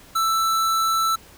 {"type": "tone", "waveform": "square", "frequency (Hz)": 1324, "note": "E6", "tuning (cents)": 7, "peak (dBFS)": -19, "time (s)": [0.15, 1.16], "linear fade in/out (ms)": 10, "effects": ["pink hiss -48 dBFS RMS until 1.37 s"]}